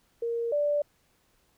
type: tone pair in turn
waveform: sine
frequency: 466.2 / 585.2 Hz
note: A#4 / D5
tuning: 0 / -6 cents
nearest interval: major third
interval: 394 cents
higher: second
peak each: -27 / -23 dBFS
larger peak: second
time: 0.22-0.52 / 0.52-0.82 s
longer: neither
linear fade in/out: 5 ms
effects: pink hiss -68 dBFS RMS until 1.57 s